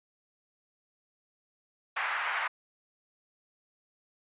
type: band-pass noise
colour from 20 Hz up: white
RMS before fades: -32 dBFS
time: 1.96-2.48 s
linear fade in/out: 10 ms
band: 870 to 2100 Hz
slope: 24 dB/octave
effects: resampled to 8000 Hz